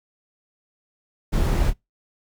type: noise with echo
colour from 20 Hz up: brown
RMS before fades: -20 dBFS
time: 1.32-1.71 s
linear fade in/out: 20 ms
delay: 26 ms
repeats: 1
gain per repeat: -8 dB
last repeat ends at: 1.736 s
effects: noise-tail reverb RT60 0.2 s tail -26 dB re dry